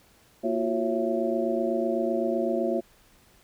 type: tone cluster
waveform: sine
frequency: 231.9 / 341.4 / 369.3 / 550 / 667 Hz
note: A#3 / F4 / F#4 / C#5 / E5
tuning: -9 / -39 / -3 / -14 / +20 cents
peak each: -30 dBFS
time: 0.43-2.81 s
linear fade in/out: 20 ms
effects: pink hiss -59 dBFS RMS until 3.43 s